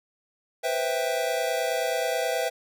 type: chord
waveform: square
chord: C major seventh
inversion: third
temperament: equal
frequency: 493.9 / 523.3 / 659.3 / 784 Hz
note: B4 / C5 / E5 / G5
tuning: 0 / 0 / 0 / 0 cents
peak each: -31 / -32 / -29 / -33 dBFS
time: 0.63-2.5 s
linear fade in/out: 20 ms
effects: none